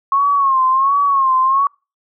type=tone with vibrato; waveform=sine; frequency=1086 Hz; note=C#6; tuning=36 cents flat; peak=-11 dBFS; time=0.12-1.67 s; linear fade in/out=2 ms; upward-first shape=sine; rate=1.4 Hz; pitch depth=81 cents each way; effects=noise-tail reverb RT60 0.3 s tail -26 dB re dry